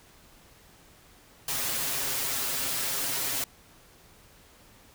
white noise with comb filter, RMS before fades -30 dBFS, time 1.48-3.44 s, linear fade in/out 2 ms, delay 7.4 ms, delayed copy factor +1, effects pink hiss -56 dBFS RMS until 4.94 s

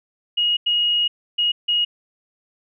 sine tone bursts at uneven times, 2882 Hz, F#7, 46 cents flat, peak -16 dBFS, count 4, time 0.37-0.57 / 0.66-1.08 / 1.38-1.52 / 1.68-1.85 s, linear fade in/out 10 ms, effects none

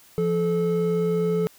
triangle tone pair together, 171.9 / 433.2 Hz, F3 / A4, -27 / -27 cents, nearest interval octave + major third, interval 1600 cents, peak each -22 / -20 dBFS, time 0.18-1.47 s, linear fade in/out 0 ms, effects white hiss -53 dBFS RMS until 1.58 s

